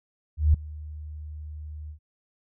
sine tone with ADSR envelope, 76 Hz, D#2, 40 cents flat, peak -13 dBFS, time 0.37-1.99 s, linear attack 170 ms, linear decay 5 ms, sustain -22 dB, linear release 94 ms, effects none

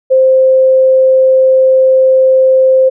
sine tone, 523.3 Hz, C5, in tune, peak -4 dBFS, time 0.1-2.9 s, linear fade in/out 20 ms, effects none

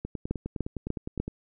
two click trains, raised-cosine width 3 ms, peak -20 / -15 dBFS, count 13 / 4, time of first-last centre 0.05-1.28 / 0.31-1.2 s, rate 9.76 / 3.37 Hz, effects none

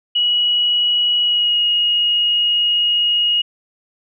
sine tone with pitch glide, 2918 to 2879 Hz, F#7 to F#7, -25 to -48 cents, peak -13 dBFS, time 0.15-3.42 s, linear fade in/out 10 ms, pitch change -23 cents, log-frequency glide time 1.22-1.61 s, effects none

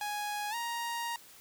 sawtooth tone with pitch glide, 830.6 to 937.7 Hz, G#5 to A#5, 0 to +10 cents, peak -30 dBFS, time 0.01-1.16 s, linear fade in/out 2 ms, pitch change +210 cents, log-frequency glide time 0.5-0.55 s, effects white hiss -55 dBFS RMS until 1.4 s

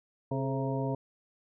harmonic tone with a mistuned harmonic, 133.8 Hz, C3, 39 cents sharp, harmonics 1 / 2 / 3 / 4 / 5 / 7, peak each -32 / -35 / -37 / -38 / -39 / -40 dBFS, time 0.31-0.95 s, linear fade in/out 5 ms, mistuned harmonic 3, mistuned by +74 cents, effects none

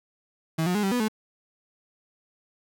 35% pulse tone with pitch steps, 161.3 / 179.6 / 208.2 / 194.1 / 245.8 / 216.7 Hz, E3 / F3 / G#3 / G3 / B3 / A3, -37 / +49 / +5 / -17 / -8 / -26 cents, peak -21 dBFS, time 0.58-1.084 s, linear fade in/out 10 ms, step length 84 ms, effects none

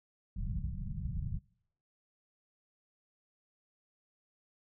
pink low-pass noise, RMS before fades -37 dBFS, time 0.36-1.39 s, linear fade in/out 5 ms, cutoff 200 Hz, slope 96 dB/octave, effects noise-tail reverb RT60 0.7 s tail -25 dB re dry

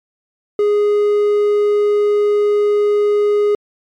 triangle tone, 414.3 Hz, G#4, 4 cents flat, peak -9 dBFS, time 0.59-3.55 s, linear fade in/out 2 ms, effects MP3 96 kbps

